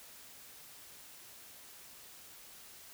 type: silence
effects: white hiss -54 dBFS RMS until 2.93 s